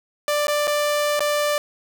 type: tone with dropouts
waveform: sawtooth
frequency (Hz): 590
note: D5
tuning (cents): +8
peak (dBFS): -15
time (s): 0.28-1.58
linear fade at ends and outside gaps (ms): 1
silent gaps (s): 0.47-0.481 / 0.672-0.677 / 1.194-1.205
effects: none